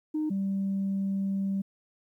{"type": "tone pair in turn", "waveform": "sine", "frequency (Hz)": [307.8, 195.18], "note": ["D#4", "G3"], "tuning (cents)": [-19, -7], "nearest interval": "minor sixth", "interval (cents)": 788, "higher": "first", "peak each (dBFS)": -25, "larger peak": "neither", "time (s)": [[0.14, 0.3], [0.3, 1.62]], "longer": "second", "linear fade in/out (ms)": 10, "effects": ["tanh soft clip ceiling -23 dBFS", "11-bit"]}